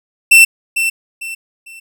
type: tone with echo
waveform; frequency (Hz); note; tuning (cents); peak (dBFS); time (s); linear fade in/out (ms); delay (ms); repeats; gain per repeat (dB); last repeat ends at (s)
45% pulse; 2685; E7; +31; -3; 0.31-0.45; 10; 450; 3; -10; 1.8
effects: none